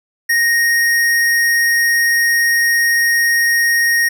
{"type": "tone", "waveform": "square", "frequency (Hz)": 1864.7, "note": "A#6", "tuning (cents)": 0, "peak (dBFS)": -12, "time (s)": [0.29, 4.09], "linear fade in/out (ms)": 10, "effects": []}